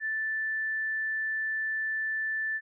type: tone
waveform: sine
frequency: 1760 Hz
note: A6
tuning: in tune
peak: -28 dBFS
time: 0-2.61 s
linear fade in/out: 50 ms
effects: none